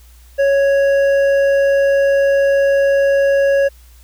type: tone with hard clipping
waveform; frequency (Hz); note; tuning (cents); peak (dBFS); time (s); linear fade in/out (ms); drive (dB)
sine; 554.4; C#5; 0; -12; 0.38-3.69; 20; 7
effects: added 60 Hz sine -41 dBFS peak until 4.03 s + white hiss -51 dBFS RMS until 4.03 s